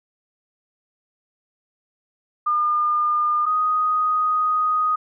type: tone pair in turn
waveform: sine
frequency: 1210 / 1246.2 Hz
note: D#6 / D#6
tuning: -49 / +2 cents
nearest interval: minor second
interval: 51 cents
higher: second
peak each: -17 dBFS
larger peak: neither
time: 2.46-3.46 / 3.46-4.96 s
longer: second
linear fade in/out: 10 ms
effects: none